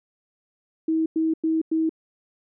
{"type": "tone bursts", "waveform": "sine", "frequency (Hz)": 320.8, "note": "E4", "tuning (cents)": -47, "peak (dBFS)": -19, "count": 4, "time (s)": [0.88, 1.894], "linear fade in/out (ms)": 5, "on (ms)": 180, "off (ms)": 98, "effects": []}